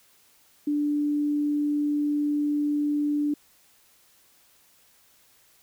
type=tone; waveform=sine; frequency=293.7 Hz; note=D4; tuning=in tune; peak=-22 dBFS; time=0.67-3.34 s; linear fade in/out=5 ms; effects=white hiss -60 dBFS RMS until 5.62 s